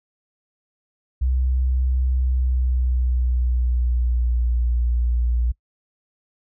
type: tone with pitch glide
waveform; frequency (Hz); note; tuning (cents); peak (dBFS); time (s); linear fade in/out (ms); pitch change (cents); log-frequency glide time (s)
sine; 63.9 to 59.62; C2 to A#1; -40 to +40; -17; 1.21-5.52; 10; -120; 2.14-4.5
effects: noise-tail reverb RT60 0.1 s tail -23 dB re dry

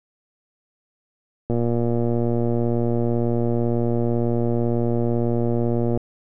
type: click train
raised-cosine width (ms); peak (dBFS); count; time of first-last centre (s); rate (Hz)
2; -10; 529; 1.5-5.975; 118
effects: none

